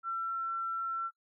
sine tone, 1349 Hz, E6, 40 cents sharp, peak -32 dBFS, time 0.03-1.11 s, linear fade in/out 50 ms, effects noise-tail reverb RT60 0.1 s tail -20 dB re dry

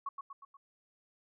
sine tone with echo, 1108.7 Hz, C#6, in tune, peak -34 dBFS, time 0.06-0.09 s, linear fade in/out 5 ms, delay 120 ms, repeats 4, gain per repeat -5 dB, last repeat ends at 0.57 s, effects none

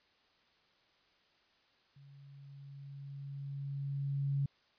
sine tone with level ramp, 139.5 Hz, C#3, 11 cents sharp, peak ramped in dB -55 to -29 dBFS, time 1.96-4.46 s, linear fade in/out 5 ms, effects white hiss -70 dBFS RMS until 4.78 s + resampled to 11025 Hz

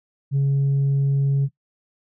sine tone, 138.59 Hz, C#3, in tune, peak -14 dBFS, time 0.31-1.49 s, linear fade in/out 50 ms, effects noise-tail reverb RT60 0.1 s tail -19 dB re dry + tanh soft clip ceiling -15 dBFS

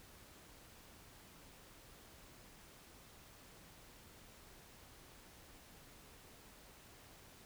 silence, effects pink hiss -60 dBFS RMS until 7.45 s

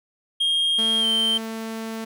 triangle tone with pitch glide, 3233 to 3125 Hz, G#7 to G7, -47 to -6 cents, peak -17 dBFS, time 0.4-1.38 s, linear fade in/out 10 ms, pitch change -59 cents, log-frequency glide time 1-1.05 s
sawtooth tone, 223.5 Hz, A3, 27 cents sharp, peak -25 dBFS, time 0.78-2.05 s, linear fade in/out 10 ms
effects none

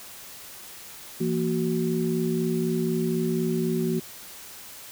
sine tone cluster, 168.2 / 232.2 / 371.5 Hz, E3 / A#3 / F#4, +35 / -7 / +7 cents, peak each -27 dBFS, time 1.2-4 s, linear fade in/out 10 ms, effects white hiss -43 dBFS RMS until 4.91 s

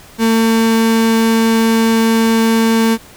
35% pulse tone, 225.6 Hz, A3, 44 cents sharp, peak -8 dBFS, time 0.18-2.98 s, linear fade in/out 50 ms, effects pink hiss -40 dBFS RMS until 3.16 s

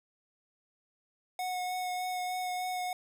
square tone with vibrato, 731 Hz, F#5, 21 cents flat, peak -33 dBFS, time 1.39-2.93 s, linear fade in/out 2 ms, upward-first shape sine, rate 3.3 Hz, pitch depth 12 cents each way, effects none

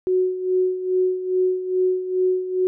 sine tone with tremolo, 369.3 Hz, F#4, 3 cents flat, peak -15 dBFS, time 0.07-2.67 s, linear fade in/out 0 ms, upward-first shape sine, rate 2.4 Hz, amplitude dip 70%, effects none

